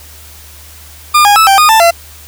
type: tone with pitch steps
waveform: 40% pulse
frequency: 1207 / 820 / 1308 / 783 / 1229 / 886 / 679 Hz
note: D6 / G#5 / E6 / G5 / D#6 / A5 / F5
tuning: +47 / -22 / -14 / -2 / -22 / +12 / -49 cents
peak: -3 dBFS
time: 1.14-1.91 s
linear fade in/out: 10 ms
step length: 110 ms
effects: added 75 Hz sine -36 dBFS peak until 2.27 s + white hiss -36 dBFS RMS until 2.27 s